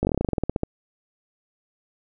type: slowing click train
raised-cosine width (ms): 2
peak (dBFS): -9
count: 16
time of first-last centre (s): 0.03-0.634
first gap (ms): 19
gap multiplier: 1.1
effects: none

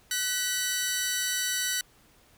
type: tone pair together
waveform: 10% pulse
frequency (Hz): 1501 / 1942.1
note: F#6 / B6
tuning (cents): +24 / -30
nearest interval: major third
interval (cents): 446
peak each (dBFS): -21 / -21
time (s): 0.11-1.81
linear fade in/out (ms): 2
effects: pink hiss -60 dBFS RMS until 2.37 s

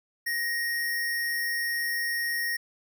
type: tone with sample-and-hold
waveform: sine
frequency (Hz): 1876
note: A#6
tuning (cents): +11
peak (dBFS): -26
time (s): 0.26-2.57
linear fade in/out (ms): 10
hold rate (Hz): 7350
effects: none

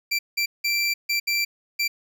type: tone bursts at uneven times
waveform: 25% pulse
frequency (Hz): 2349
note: D7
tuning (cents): 0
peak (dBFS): -17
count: 6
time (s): 0.11-0.19 / 0.37-0.46 / 0.64-0.94 / 1.09-1.2 / 1.27-1.45 / 1.79-1.88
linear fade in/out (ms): 10
effects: none

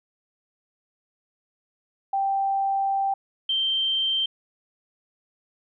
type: tone pair in turn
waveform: sine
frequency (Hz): 784 / 3136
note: G5 / G7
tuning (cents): 0 / 0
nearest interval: 2 octaves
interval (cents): 2400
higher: second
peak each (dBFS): -21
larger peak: neither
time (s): 2.13-3.14 / 3.49-4.26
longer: first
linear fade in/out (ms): 5
effects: none

